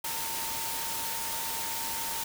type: tone in noise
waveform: sine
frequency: 911 Hz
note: A#5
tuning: 40 cents flat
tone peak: -39 dBFS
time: 0.04-2.24 s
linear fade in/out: 5 ms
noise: white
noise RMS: -34 dBFS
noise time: 0.04-2.24 s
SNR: -8 dB
effects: none